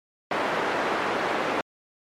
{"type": "band-pass noise", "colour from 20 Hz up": "pink", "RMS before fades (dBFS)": -26, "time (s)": [0.31, 1.61], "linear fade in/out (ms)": 2, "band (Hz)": [390, 1800], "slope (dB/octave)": 12, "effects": ["MP3 64 kbps"]}